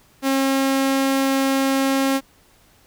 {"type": "tone", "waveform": "sawtooth", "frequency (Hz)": 270.1, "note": "C#4", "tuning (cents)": -45, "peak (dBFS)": -13, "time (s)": [0.22, 2.21], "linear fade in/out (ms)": 50, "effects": ["pink hiss -55 dBFS RMS until 2.86 s"]}